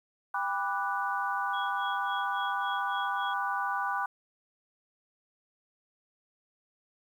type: chord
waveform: sine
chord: G major seventh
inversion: none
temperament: equal with one note detuned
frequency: 795.9 / 987.8 / 1174.7 / 1480 Hz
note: G5 / B5 / D6 / F#6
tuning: +26 / 0 / 0 / 0 cents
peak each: -34 dBFS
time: 0.34-4.06 s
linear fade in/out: 5 ms
type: tone with tremolo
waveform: sine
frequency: 3322 Hz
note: G#7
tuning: in tune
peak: -39 dBFS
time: 1.53-3.34 s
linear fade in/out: 10 ms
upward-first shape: sine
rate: 3.6 Hz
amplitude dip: 95%
effects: 10-bit